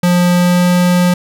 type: tone with pitch glide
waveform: square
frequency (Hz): 177 to 178.13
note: F3 to F3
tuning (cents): +23 to +35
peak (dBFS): -9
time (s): 0.03-1.14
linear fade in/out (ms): 5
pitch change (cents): +12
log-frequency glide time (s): 0.34-0.69
effects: none